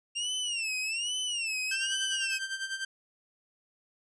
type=tone with vibrato; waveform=sawtooth; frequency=2763 Hz; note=F7; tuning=19 cents flat; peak=-27 dBFS; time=0.15-2.39 s; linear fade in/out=20 ms; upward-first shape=sine; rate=1.2 Hz; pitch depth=160 cents each way
type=tone with tremolo; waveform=sawtooth; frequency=1568 Hz; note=G6; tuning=in tune; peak=-27 dBFS; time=1.71-2.85 s; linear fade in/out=5 ms; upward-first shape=sine; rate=10 Hz; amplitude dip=70%
effects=resampled to 22050 Hz